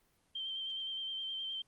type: tone with vibrato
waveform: sine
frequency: 3136 Hz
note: G7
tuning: in tune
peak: -37 dBFS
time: 0.35-1.62 s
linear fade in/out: 5 ms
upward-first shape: square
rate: 9.6 Hz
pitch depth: 18 cents each way
effects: pink hiss -73 dBFS RMS until 1.67 s + Opus 24 kbps